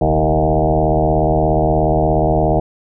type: tone with frequency modulation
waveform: sine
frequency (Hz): 392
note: G4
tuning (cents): 0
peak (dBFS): -11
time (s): 0.01-2.6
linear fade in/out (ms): 5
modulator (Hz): 76.9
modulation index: 4.8
effects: none